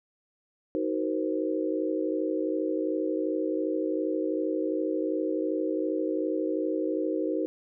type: chord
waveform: sine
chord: C half-diminished seventh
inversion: first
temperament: just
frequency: 314 / 376.7 / 470.9 / 523.3 Hz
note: Eb4 / Gb4 / Bb4 / C5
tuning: +16 / +31 / +18 / 0 cents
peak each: -29 / -32 / -33 / -33 dBFS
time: 0.75-7.46 s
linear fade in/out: 0 ms
effects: none